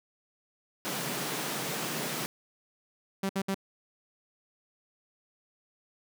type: high-pass noise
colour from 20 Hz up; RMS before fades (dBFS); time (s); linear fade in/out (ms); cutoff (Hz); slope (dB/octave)
pink; -34; 0.85-2.26; 0; 130; 96
type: tone bursts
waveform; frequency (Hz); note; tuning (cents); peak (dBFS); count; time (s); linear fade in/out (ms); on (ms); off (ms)
sawtooth; 194.1; G3; -17; -24; 3; 3.23-3.545; 5; 63; 63
effects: none